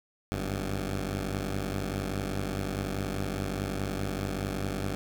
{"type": "tone pair together", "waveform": "10% pulse", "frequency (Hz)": [50.63, 96.4], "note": ["G#1", "G2"], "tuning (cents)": [-43, -28], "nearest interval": "major seventh", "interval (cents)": 1115, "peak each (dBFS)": -25, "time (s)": [0.32, 4.95], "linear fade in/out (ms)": 0, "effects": []}